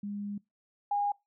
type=tone pair in turn; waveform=sine; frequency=203.9 / 815.6 Hz; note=G#3 / G#5; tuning=-32 / -32 cents; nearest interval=2 octaves; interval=2400 cents; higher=second; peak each=-34 / -26 dBFS; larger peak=second; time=0.03-0.38 / 0.91-1.12 s; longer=first; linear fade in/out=5 ms; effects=noise-tail reverb RT60 0.2 s tail -23 dB re dry